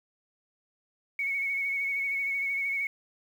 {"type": "tone with vibrato", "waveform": "sine", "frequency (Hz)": 2217, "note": "C#7", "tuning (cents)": 0, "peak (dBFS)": -27, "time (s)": [1.19, 2.87], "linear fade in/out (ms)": 2, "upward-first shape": "sine", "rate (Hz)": 13, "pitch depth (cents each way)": 30, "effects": ["9-bit"]}